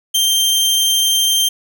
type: tone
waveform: sawtooth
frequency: 3156 Hz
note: G7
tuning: 11 cents sharp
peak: -9 dBFS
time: 0.14-1.49 s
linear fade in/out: 10 ms
effects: none